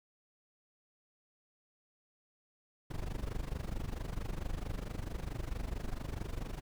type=noise with amplitude modulation; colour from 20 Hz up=brown; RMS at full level=-35 dBFS; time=2.9-6.61 s; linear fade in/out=10 ms; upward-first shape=sine; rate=24.5 Hz; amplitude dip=85%; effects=none